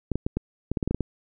clicks, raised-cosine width 3 ms, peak -12 dBFS, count 11, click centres 0.117 / 0.156 / 0.265 / 0.37 / 0.716 / 0.772 / 0.828 / 0.876 / 0.91 / 0.946 / 1.007 s, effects none

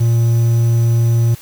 triangle tone with quantisation, 116.6 Hz, A#2, 1 cent sharp, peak -8 dBFS, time 0-1.35 s, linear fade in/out 10 ms, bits 6, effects white hiss -40 dBFS RMS until 1.41 s

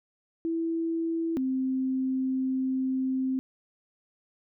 sine tone pair in turn, 329.6 / 261.6 Hz, E4 / C4, 0 / 0 cents, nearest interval major third, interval 400 cents, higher first, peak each -26 / -25 dBFS, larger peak second, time 0.45-1.37 / 1.37-3.39 s, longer second, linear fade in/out 0 ms, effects none

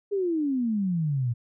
sine exponential sweep, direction down, 415.3 to 114.4 Hz, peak -23 dBFS, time 0.11-1.34 s, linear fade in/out 20 ms, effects none

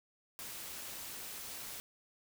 white noise with amplitude modulation, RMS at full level -43 dBFS, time 0.39-1.8 s, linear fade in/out 0 ms, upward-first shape sine, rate 232 Hz, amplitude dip 50%, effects none

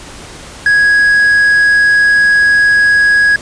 triangle tone, 1661.2 Hz, G#6, in tune, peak -4 dBFS, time 0.66-3.36 s, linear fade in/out 2 ms, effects pink hiss -31 dBFS RMS until 3.41 s + resampled to 22050 Hz

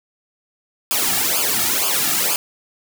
white noise with flanger, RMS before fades -19 dBFS, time 0.91-2.36 s, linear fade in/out 0 ms, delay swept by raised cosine 0.51 to 2.01 ms, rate 2.1 Hz, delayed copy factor -0.95, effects none

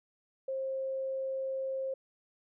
sine tone, 532 Hz, C5, 29 cents sharp, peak -32 dBFS, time 0.48-1.94 s, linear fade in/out 5 ms, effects none

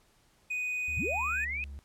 triangle tone, 2489 Hz, D#7, in tune, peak -29 dBFS, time 0.5-1.45 s, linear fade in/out 10 ms
triangle tone with pitch glide, 78.3 to 69.76 Hz, D#2 to C#2, +11 to +12 cents, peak -38 dBFS, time 0.88-1.79 s, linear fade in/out 0 ms, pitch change -199 cents, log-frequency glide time 1.05-1.59 s
sine linear sweep, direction up, 69.3 to 2566 Hz, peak -32 dBFS, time 0.97-1.64 s, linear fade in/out 0 ms
effects pink hiss -66 dBFS RMS until 1.84 s + low-pass 12000 Hz 12 dB/octave

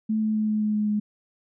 sine tone with pitch steps, 217.8 / 216.4 / 215 / 213.7 / 212.3 / 211 / 209.7 Hz, A3 / A3 / A3 / G#3 / G#3 / G#3 / G#3, -17 / -29 / -40 / +50 / +38 / +28 / +17 cents, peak -21 dBFS, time 0.09-1 s, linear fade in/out 10 ms, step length 130 ms, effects none

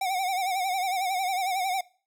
square tone with vibrato, 751 Hz, F#5, 26 cents sharp, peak -26 dBFS, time 0.01-1.81 s, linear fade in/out 5 ms, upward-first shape sine, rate 11 Hz, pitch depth 81 cents each way, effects noise-tail reverb RT60 0.4 s tail -22 dB re dry

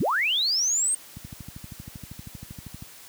sine linear sweep, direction up, 95.1 to 8730 Hz, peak -21 dBFS, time 0-0.95 s, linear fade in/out 5 ms
click train, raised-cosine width 5 ms, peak -25 dBFS, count 22, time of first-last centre 1.17-2.824 s, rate 12.7 Hz
effects white hiss -47 dBFS RMS until 3.08 s + high-pass 60 Hz 12 dB/octave

